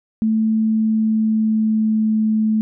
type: tone with pitch glide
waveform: sine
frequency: 220 to 217.5 Hz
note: A3 to A3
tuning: 0 to -20 cents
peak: -14 dBFS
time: 0.22-2.61 s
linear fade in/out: 0 ms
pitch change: -20 cents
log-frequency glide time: 0.53-2.17 s
effects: none